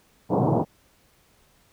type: band-pass noise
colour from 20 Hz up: pink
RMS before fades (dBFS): -21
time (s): 0.29-0.65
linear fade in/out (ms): 50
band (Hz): 110 to 940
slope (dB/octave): 48
effects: pink hiss -61 dBFS RMS until 1.72 s